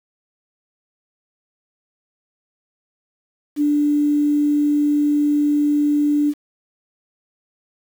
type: tone with quantisation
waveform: sine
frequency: 293.7 Hz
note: D4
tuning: in tune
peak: -14 dBFS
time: 3.56-6.34 s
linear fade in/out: 50 ms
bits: 7
effects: none